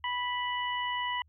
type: harmonic tone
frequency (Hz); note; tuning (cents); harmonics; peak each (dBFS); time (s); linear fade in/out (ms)
985; B5; -5; 1 / 2 / 3; -32 / -35 / -37; 0.04-1.22; 2
effects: added 77 Hz sine -60 dBFS peak until 1.28 s